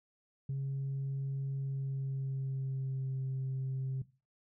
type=tone with pitch glide; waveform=sine; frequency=136.5 to 132.38 Hz; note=C#3 to C3; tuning=-26 to +21 cents; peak=-31 dBFS; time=0.49-4.02 s; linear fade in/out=5 ms; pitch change=-53 cents; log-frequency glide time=1.56-3.2 s; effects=noise-tail reverb RT60 0.3 s tail -17 dB re dry + tanh soft clip ceiling -31 dBFS